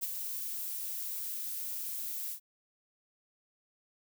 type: noise with ADSR envelope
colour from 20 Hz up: violet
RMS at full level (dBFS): -32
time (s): 0.01-2.4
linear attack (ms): 27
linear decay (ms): 20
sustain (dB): -6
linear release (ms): 86
effects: none